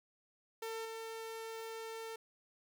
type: tone with level steps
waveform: sawtooth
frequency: 449.5 Hz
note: A4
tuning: 37 cents sharp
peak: -36 / -39 dBFS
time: 0.62-2.16 s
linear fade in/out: 5 ms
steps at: 0.85 s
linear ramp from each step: 2 ms
effects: none